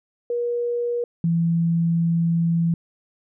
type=tone pair in turn; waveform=sine; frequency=478.5 / 167.52 Hz; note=A#4 / E3; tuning=+45 / +28 cents; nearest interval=octave + tritone; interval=1817 cents; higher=first; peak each=-21 / -17 dBFS; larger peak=second; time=0.3-1.04 / 1.24-2.74 s; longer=second; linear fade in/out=2 ms; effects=none